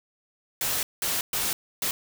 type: noise bursts at uneven times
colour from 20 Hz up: white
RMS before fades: -27 dBFS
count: 4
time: 0.61-0.83 / 1.02-1.21 / 1.33-1.53 / 1.82-1.91 s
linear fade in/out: 2 ms
effects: none